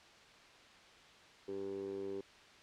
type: tone with band-pass filter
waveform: 15% pulse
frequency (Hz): 98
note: G2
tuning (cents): 0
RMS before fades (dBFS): -42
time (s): 1.48-2.21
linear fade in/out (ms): 5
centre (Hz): 410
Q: 5.7
effects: white hiss -59 dBFS RMS until 2.62 s + low-pass 4000 Hz 12 dB/octave